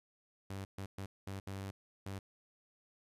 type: tone bursts at uneven times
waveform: sawtooth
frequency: 97.4 Hz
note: G2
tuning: 11 cents flat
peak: -37 dBFS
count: 6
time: 0.5-0.65 / 0.78-0.86 / 0.98-1.06 / 1.27-1.4 / 1.47-1.71 / 2.06-2.19 s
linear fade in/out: 5 ms
effects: resampled to 32000 Hz + 13-bit